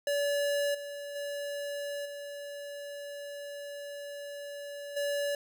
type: tone with level steps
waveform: square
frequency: 573 Hz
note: D5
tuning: 43 cents flat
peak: -28 / -39 / -35 / -40 / -30 dBFS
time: 0.07-5.35 s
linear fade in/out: 2 ms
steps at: 0.74 / 1.15 / 2.05 / 4.96 s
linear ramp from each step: 10 ms
effects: none